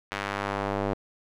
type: tone with band-pass filter sweep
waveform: square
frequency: 49.91 Hz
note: G1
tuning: 32 cents sharp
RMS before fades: -30 dBFS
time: 0.11-0.94 s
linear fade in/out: 10 ms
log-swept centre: 2000 to 530 Hz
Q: 0.91
effects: none